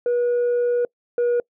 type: tone pair in turn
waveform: sine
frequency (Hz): 483.7 / 481.2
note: B4 / B4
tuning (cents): -36 / -45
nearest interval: unison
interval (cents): 9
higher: first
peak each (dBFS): -15 / -14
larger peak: second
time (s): 0.06-0.85 / 1.18-1.4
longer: first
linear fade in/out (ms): 2
effects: noise-tail reverb RT60 0.1 s tail -26 dB re dry + tanh soft clip ceiling -16 dBFS